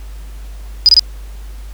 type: tone bursts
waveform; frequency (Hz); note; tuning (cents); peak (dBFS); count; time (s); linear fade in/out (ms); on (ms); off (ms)
sine; 4956; D#8; -8; -3; 3; 0.86-0.994; 0; 28; 25
effects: added 50 Hz sine -27 dBFS peak until 1.73 s + pink hiss -44 dBFS RMS until 1.73 s